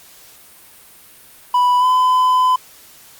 triangle tone with pitch glide, 987.8 to 1012.1 Hz, B5 to B5, 0 to +42 cents, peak -9 dBFS, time 1.54-2.56 s, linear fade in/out 5 ms, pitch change +42 cents, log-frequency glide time 1.79-1.85 s, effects white hiss -44 dBFS RMS until 3.19 s + Opus 48 kbps

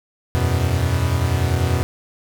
45% pulse chord, E suspended second, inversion none, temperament equal, 82.41 / 92.5 / 123.47 Hz, E2 / F#2 / B2, 0 / 0 / 0 cents, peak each -21 dBFS, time 0.35-1.83 s, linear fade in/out 0 ms, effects none

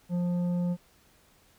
triangle tone with tanh clipping, 176.2 Hz, F3, 16 cents sharp, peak -27 dBFS, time 0.09-0.77 s, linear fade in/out 50 ms, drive 12 dB, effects pink hiss -62 dBFS RMS until 1.58 s

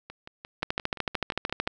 two click trains, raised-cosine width 0.3 ms, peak -24 / -10 dBFS, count 10 / 15, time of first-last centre 0.1-1.671 / 0.63-1.675 s, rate 5.73 / 13.4 Hz, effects none

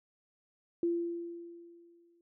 sine tone with exponential decay, 341.6 Hz, F4, 38 cents flat, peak -26 dBFS, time 0.83-2.21 s, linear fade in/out 2 ms, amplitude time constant 300 ms, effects none

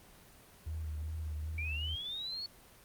sine tone with vibrato, 77.78 Hz, D#2, in tune, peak -36 dBFS, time 0.66-1.96 s, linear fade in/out 10 ms, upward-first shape triangle, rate 2.5 Hz, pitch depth 55 cents each way
sine linear sweep, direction up, 2307 to 4435 Hz, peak -37 dBFS, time 1.58-2.46 s, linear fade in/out 2 ms
effects pink hiss -58 dBFS RMS until 2.84 s + Opus 24 kbps

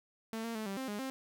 sawtooth tone with pitch steps, 223.8 / 230.3 / 217.8 / 195.7 / 263.5 / 206.7 / 264.9 Hz, A3 / A#3 / A3 / G3 / C4 / G#3 / C4, +30 / -21 / -17 / -3 / +12 / -8 / +22 cents, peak -33 dBFS, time 0.33-1.1 s, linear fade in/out 0 ms, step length 110 ms, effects none

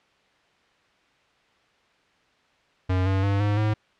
square tone with pitch steps, 92.5 / 95.98 / 99.6 / 103.35 / 107.24 Hz, F#2 / G2 / G2 / G#2 / A2, 0 / -36 / +28 / -8 / -44 cents, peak -21 dBFS, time 2.89-3.74 s, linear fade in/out 10 ms, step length 170 ms, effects white hiss -62 dBFS RMS until 3.99 s + low-pass 3000 Hz 12 dB/octave

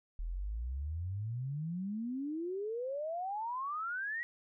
sine exponential sweep, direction up, 38.89 to 1939 Hz, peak -35 dBFS, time 0.19-4.23 s, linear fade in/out 0 ms, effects none

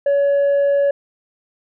sine tone, 564 Hz, C#5, 30 cents sharp, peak -10 dBFS, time 0.06-0.91 s, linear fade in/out 5 ms, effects tanh soft clip ceiling -12 dBFS

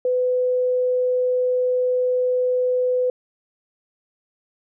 sine tone, 502 Hz, B4, 28 cents sharp, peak -17 dBFS, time 0.05-3.1 s, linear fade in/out 2 ms, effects none

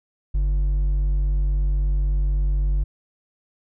sine tone with hard clipping, 48.12 Hz, G1, 31 cents flat, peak -19 dBFS, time 0.34-2.84 s, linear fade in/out 10 ms, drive 4 dB, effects none

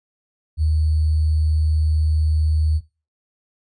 sine tone with sample-and-hold, 77.78 Hz, D#2, in tune, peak -15 dBFS, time 0.57-2.81 s, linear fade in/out 50 ms, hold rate 4410 Hz, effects noise-tail reverb RT60 0.3 s tail -19 dB re dry + resampled to 22050 Hz

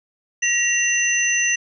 sine tone cluster, 1909 / 2757 / 6080 Hz, A#6 / F7 / F#8, +41 / -23 / +46 cents, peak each -21 dBFS, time 0.42-1.56 s, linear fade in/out 10 ms, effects none

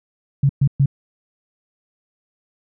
sine tone bursts, 138.59 Hz, C#3, in tune, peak -11 dBFS, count 3, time 0.43-0.859 s, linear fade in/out 5 ms, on 63 ms, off 120 ms, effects none

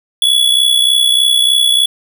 square tone with amplitude modulation, 3396 Hz, G#7, 38 cents sharp, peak -6 dBFS, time 0.22-1.86 s, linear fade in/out 2 ms, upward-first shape sine, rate 63.3 Hz, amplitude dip 65%, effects none

